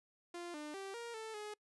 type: tone with pitch steps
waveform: sawtooth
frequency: 347.3 / 299.8 / 389.7 / 469.5 / 441.9 / 420.5 Hz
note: F4 / D4 / G4 / A#4 / A4 / G#4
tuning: -10 / +36 / -10 / +12 / +7 / +22 cents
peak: -40 dBFS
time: 0.34-1.54 s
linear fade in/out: 5 ms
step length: 200 ms
effects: noise-tail reverb RT60 0.1 s tail -26 dB re dry + resampled to 24000 Hz